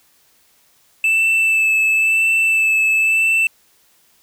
triangle tone with vibrato, 2637 Hz, E7, in tune, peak -11 dBFS, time 1.04-3.47 s, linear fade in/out 2 ms, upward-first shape sine, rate 0.97 Hz, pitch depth 18 cents each way, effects white hiss -56 dBFS RMS until 4.22 s

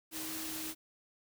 sine tone in noise, 316.3 Hz, D#4, 29 cents sharp, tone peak -44 dBFS, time 0.11-0.75 s, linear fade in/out 50 ms, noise white, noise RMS -41 dBFS, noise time 0.11-0.75 s, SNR -6 dB, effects none

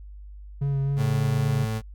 triangle tone with vibrato, 138.59 Hz, C#3, in tune, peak -20 dBFS, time 0.61-1.65 s, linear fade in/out 10 ms, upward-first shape sine, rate 3.8 Hz, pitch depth 21 cents each way
35% pulse tone, 110 Hz, A2, in tune, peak -24 dBFS, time 0.96-1.82 s, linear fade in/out 50 ms
effects added 50 Hz sine -39 dBFS peak until 1.94 s

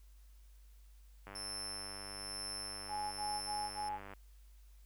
click train, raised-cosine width 0.5 ms, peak -34 dBFS, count 285, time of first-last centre 1.27-4.136 s, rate 99.1 Hz
30% pulse tone with tremolo, 5320 Hz, E8, 15 cents sharp, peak -37 dBFS, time 1.35-3.89 s, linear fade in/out 5 ms, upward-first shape sine, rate 1.1 Hz, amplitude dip 50%
sine tone bursts, 840 Hz, G#5, 19 cents sharp, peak -37 dBFS, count 4, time 2.88-3.994 s, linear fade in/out 50 ms, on 250 ms, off 38 ms
effects added 50 Hz sine -56 dBFS peak until 4.85 s + white hiss -72 dBFS RMS until 4.85 s

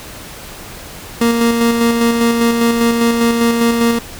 30% pulse tone with tremolo, 233.1 Hz, A#3, in tune, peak -7 dBFS, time 1.21-3.99 s, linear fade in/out 5 ms, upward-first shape square, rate 5 Hz, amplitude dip 35%, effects pink hiss -32 dBFS RMS until 4.19 s

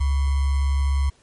sine tone with sample-and-hold, 69.1 Hz, C#2, 5 cents flat, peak -17 dBFS, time 0-1.1 s, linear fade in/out 10 ms, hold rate 1050 Hz, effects pink hiss -58 dBFS RMS until 1.22 s + MP3 48 kbps

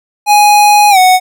square tone with pitch glide, 830.6 to 740 Hz, G#5 to F#5, 0 to 0 cents, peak -4 dBFS, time 0.26-1.2 s, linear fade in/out 50 ms, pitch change -200 cents, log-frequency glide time 0.9-0.98 s, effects none

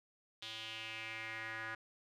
square tone with band-pass filter sweep, 111.5 Hz, A2, 23 cents sharp, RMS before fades -45 dBFS, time 0.42-1.75 s, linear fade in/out 5 ms, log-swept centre 3500 to 1600 Hz, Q 3.8, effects none

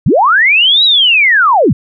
sine linear two-way sweep, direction up then down, 84.9 to 3951 to 84.9 Hz, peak -5 dBFS, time 0.06-1.73 s, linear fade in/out 5 ms, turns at 0.84 s, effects none

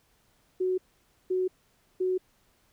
sine tone bursts, 370 Hz, F#4, in tune, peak -24 dBFS, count 3, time 0.6-2.18 s, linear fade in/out 10 ms, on 180 ms, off 520 ms, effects pink hiss -67 dBFS RMS until 2.72 s

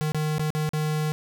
square tone with dropouts, 153.5 Hz, D#3, 23 cents flat, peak -24 dBFS, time 0.01-1.12 s, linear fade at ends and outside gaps 0 ms, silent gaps 0.12-0.146 / 0.382-0.395 / 0.504-0.55 / 0.691-0.734 s, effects none

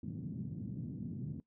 pink band-pass noise, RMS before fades -42 dBFS, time 0.03-1.4 s, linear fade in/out 2 ms, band 120 to 230 Hz, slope 24 dB/octave, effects noise-tail reverb RT60 0.1 s tail -19 dB re dry

